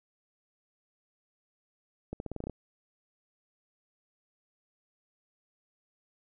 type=accelerating click train; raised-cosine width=2 ms; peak=-23 dBFS; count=9; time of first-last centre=2.13-2.497 s; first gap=71 ms; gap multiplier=0.87; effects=none

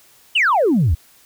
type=exponential sweep; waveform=sine; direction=down; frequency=3125 to 66.6 Hz; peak=-11 dBFS; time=0.35-0.95 s; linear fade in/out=10 ms; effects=tanh soft clip ceiling -9 dBFS + white hiss -51 dBFS RMS until 1.25 s

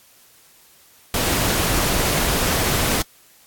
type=noise; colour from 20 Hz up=pink; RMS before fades=-20 dBFS; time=1.14-3.02 s; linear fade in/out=2 ms; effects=white hiss -52 dBFS RMS until 3.46 s + AAC 64 kbps

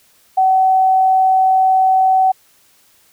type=tone; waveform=sine; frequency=757 Hz; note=F#5; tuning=39 cents sharp; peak=-9 dBFS; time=0.37-2.32 s; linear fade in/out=10 ms; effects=white hiss -53 dBFS RMS until 3.12 s

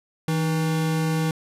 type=tone pair together; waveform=square; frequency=160.9 / 307 Hz; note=E3 / D#4; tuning=-42 / -23 cents; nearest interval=major seventh; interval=1119 cents; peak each=-22 / -31 dBFS; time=0.28-1.31 s; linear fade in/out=2 ms; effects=resampled to 32000 Hz

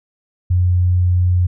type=tone; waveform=sine; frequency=89.7 Hz; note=F2; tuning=47 cents sharp; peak=-11 dBFS; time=0.5-1.47 s; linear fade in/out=10 ms; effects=none

